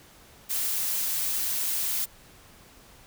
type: noise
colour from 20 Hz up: blue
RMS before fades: -28 dBFS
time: 0.49-2.06 s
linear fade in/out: 20 ms
effects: pink hiss -53 dBFS RMS until 3.06 s